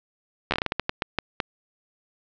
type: slowing click train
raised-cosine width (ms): 0.3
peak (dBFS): -7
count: 13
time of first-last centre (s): 0.51-1.402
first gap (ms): 12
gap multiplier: 1.3
effects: low-pass 5000 Hz 12 dB/octave